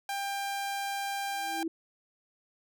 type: tone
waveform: sawtooth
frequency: 795 Hz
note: G5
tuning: 24 cents sharp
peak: -28 dBFS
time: 0.09-1.63 s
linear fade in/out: 2 ms
type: tone with exponential growth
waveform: sine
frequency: 327.7 Hz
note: E4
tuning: 10 cents flat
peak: -28 dBFS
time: 1.27-1.68 s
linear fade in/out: 5 ms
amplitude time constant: 87 ms
effects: none